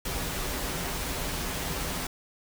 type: noise with comb filter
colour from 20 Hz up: pink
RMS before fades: -32 dBFS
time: 0.05-2.07 s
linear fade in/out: 5 ms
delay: 9.2 ms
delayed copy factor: -0.5
effects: none